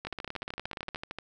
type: two click trains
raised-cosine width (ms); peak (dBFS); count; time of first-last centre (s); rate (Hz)
0.3; -21 / -20; 16 / 16; 0.05-1.186 / 0.07-0.947; 13.2 / 17.1
effects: none